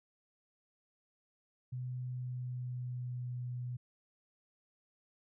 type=tone with pitch glide; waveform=sine; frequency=125.9 to 123.59 Hz; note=B2 to B2; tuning=+34 to +2 cents; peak=-37 dBFS; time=1.72-3.77 s; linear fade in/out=10 ms; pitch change=-32 cents; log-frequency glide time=1.96-3.35 s; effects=none